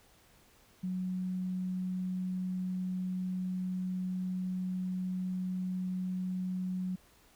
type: tone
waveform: sine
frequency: 184.1 Hz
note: F#3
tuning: 8 cents flat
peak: -32 dBFS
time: 0.83-6.96 s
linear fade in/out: 10 ms
effects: pink hiss -63 dBFS RMS until 7.35 s